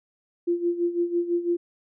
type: tone with tremolo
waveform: sine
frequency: 346.1 Hz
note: F4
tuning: 16 cents flat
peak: -19 dBFS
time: 0.47-1.57 s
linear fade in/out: 10 ms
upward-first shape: sine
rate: 6 Hz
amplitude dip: 75%
effects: none